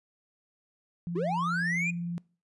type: tone with vibrato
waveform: sine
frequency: 172.3 Hz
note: F3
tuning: 23 cents flat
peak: -31 dBFS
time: 1.07-2.18 s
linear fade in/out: 0 ms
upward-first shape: sine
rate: 20 Hz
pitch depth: 15 cents each way
type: linear sweep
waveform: triangle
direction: up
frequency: 311.1 to 2489 Hz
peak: -26 dBFS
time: 1.15-1.91 s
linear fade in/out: 10 ms
effects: noise-tail reverb RT60 0.4 s tail -24 dB re dry + resampled to 24000 Hz